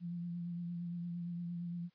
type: tone with vibrato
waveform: sine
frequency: 172.8 Hz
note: F3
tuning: 18 cents flat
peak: -38 dBFS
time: 0-1.9 s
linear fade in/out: 50 ms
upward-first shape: triangle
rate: 8.7 Hz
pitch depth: 30 cents each way
effects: white hiss -75 dBFS RMS until 1.94 s + resampled to 11025 Hz